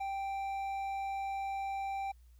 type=tone with hard clipping; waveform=sine; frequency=784 Hz; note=G5; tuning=in tune; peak=-36 dBFS; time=0-2.12 s; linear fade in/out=10 ms; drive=6 dB; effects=added 60 Hz sine -56 dBFS peak until 2.39 s + white hiss -75 dBFS RMS until 2.39 s